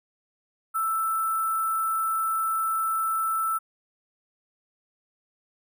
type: tone with sample-and-hold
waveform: sine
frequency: 1325 Hz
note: E6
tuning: 9 cents sharp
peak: -23 dBFS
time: 0.74-3.59 s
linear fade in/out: 20 ms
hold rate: 11025 Hz
effects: none